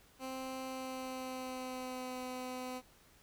15% pulse tone with pitch glide, 261.6 to 254 Hz, C4 to B3, 0 to +49 cents, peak -34 dBFS, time 0.19-2.82 s, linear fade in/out 50 ms, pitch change -51 cents, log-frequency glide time 0.64-2.18 s, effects pink hiss -64 dBFS RMS until 3.22 s

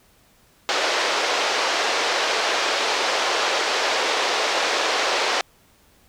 pink band-pass noise, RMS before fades -22 dBFS, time 0.69-5.41 s, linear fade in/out 0 ms, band 440 to 5700 Hz, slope 24 dB/octave, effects pink hiss -57 dBFS RMS until 6.08 s

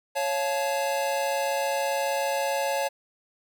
square chord, Db augmented, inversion none, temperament just, 554.4 / 693 / 866.2 Hz, Db5 / F5 / A5, 0 / -14 / -27 cents, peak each -28 / -33 / -30 dBFS, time 0.15-2.89 s, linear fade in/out 20 ms, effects none

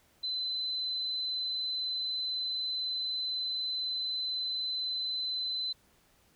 sine tone, 4039 Hz, B7, 38 cents sharp, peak -31 dBFS, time 0.23-5.73 s, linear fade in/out 10 ms, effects pink hiss -66 dBFS RMS until 6.35 s

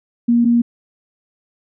sine tone pair in turn, 236.6 / 236.6 Hz, A#3 / A#3, +26 / +26 cents, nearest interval unison, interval 0 cents, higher neither, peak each -10 dBFS, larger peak neither, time 0.28-0.45 / 0.45-0.62 s, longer neither, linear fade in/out 10 ms, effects none

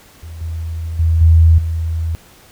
sine tone with level steps, 81.7 Hz, E2, 15 cents flat, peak -28 / -20 / -10 / -5 / -16 dBFS, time 0.23-2.15 s, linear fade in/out 0 ms, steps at 0.41 / 0.99 / 1.21 / 1.58 s, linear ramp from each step 5 ms, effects pink hiss -45 dBFS RMS until 2.51 s

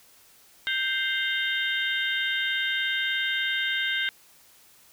harmonic tone with a mistuned harmonic, 523.3 Hz, C5, in tune, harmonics 3 / 4 / 5 / 6 / 7, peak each -28 / -30 / -36 / -32 / -32 dBFS, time 0.67-4.09 s, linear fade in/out 0 ms, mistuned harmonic 5, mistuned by +130 cents, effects white hiss -56 dBFS RMS until 4.92 s

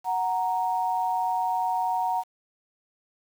sine tone pair together, 740 / 932.3 Hz, F#5 / A#5, 0 / 0 cents, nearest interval major third, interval 400 cents, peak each -26 dBFS, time 0.04-2.24 s, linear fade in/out 50 ms, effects 8-bit

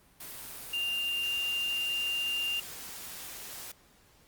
sine tone in noise, 2794 Hz, F7, in tune, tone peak -29 dBFS, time 0.73-2.6 s, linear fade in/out 5 ms, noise white, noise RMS -43 dBFS, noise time 0.2-3.72 s, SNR +11 dB, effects pink hiss -62 dBFS RMS until 4.27 s + Opus 32 kbps

